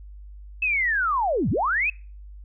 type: linear two-way sweep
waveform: sine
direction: down then up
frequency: 2640 to 77 to 2640 Hz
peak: -20 dBFS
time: 0.62-1.9 s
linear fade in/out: 5 ms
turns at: 1.5 s
effects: noise-tail reverb RT60 0.4 s tail -26 dB re dry + added 50 Hz sine -39 dBFS peak until 2.44 s